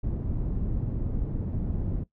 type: low-pass noise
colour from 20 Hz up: pink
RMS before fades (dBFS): -29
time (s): 0.03-2.04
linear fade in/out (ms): 10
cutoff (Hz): 220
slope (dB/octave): 12
effects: noise-tail reverb RT60 0.1 s tail -17 dB re dry